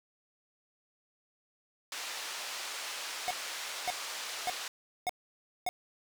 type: band-pass noise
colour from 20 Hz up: white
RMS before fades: -40 dBFS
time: 1.92-4.68 s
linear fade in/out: 2 ms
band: 610 to 5600 Hz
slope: 12 dB/octave
type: tone bursts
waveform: square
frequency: 727 Hz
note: F#5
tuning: 31 cents flat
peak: -30 dBFS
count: 5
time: 3.28-5.69 s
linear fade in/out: 0 ms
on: 26 ms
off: 570 ms
effects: none